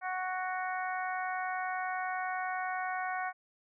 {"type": "harmonic tone", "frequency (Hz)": 370, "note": "F#4", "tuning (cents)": 0, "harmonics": [2, 3, 4, 5, 6], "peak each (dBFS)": [-35, -40, -39, -42, -45], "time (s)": [0.01, 3.33], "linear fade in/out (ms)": 50, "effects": []}